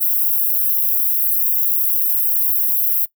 white high-pass noise, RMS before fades -17 dBFS, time 0-3.06 s, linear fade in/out 20 ms, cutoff 12000 Hz, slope 48 dB/octave, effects noise-tail reverb RT60 0.1 s tail -19 dB re dry

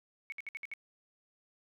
sine tone bursts, 2217 Hz, C#7, in tune, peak -38 dBFS, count 6, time 0.3-0.737 s, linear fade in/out 0 ms, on 22 ms, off 61 ms, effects none

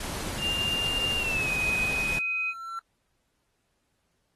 pink noise, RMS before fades -35 dBFS, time 0-2.19 s, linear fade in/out 5 ms
sine tone with pitch glide, 2800 to 2509 Hz, F7 to D#7, +4 to +14 cents, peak -26 dBFS, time 0.38-2.54 s, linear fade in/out 50 ms, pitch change -190 cents, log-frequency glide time 1.17-1.5 s
triangle tone with exponential growth, 1349 Hz, E6, 40 cents sharp, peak -30 dBFS, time 1.22-2.79 s, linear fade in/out 1 ms, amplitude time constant 340 ms
effects pink hiss -75 dBFS RMS until 4.35 s + AAC 32 kbps

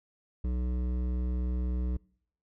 sine tone with hard clipping, 61.74 Hz, B1, in tune, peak -30 dBFS, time 0.44-1.97 s, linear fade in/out 5 ms, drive 12 dB, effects noise-tail reverb RT60 0.7 s tail -26 dB re dry

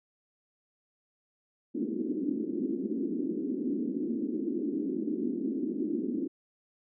white band-pass noise, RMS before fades -32 dBFS, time 1.74-6.28 s, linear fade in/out 20 ms, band 220 to 350 Hz, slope 48 dB/octave, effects none

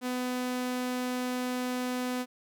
sawtooth tone, 250.5 Hz, B3, 25 cents sharp, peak -26 dBFS, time 0.01-2.26 s, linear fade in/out 50 ms, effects none

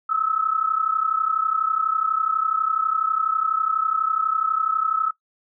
sine tone pair together, 1277 / 1309.1 Hz, D#6 / E6, +45 / -12 cents, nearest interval unison, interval 43 cents, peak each -23 / -21 dBFS, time 0.09-5.11 s, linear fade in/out 10 ms, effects noise-tail reverb RT60 0.1 s tail -17 dB re dry

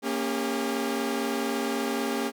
sawtooth chord, G diminished, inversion first, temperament equal with one note detuned, 233.1 / 277.2 / 401.4 Hz, Bb3 / Db4 / G4, 0 / 0 / +41 cents, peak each -27 dBFS, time 0.02-2.32 s, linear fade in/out 50 ms, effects none

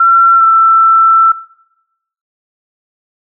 sine tone with pitch glide, 1356 to 1333.5 Hz, E6 to E6, +49 to +20 cents, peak -4 dBFS, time 0-1.32 s, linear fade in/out 5 ms, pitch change -29 cents, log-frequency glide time 0.35-0.44 s, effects noise-tail reverb RT60 0.9 s tail -20 dB re dry

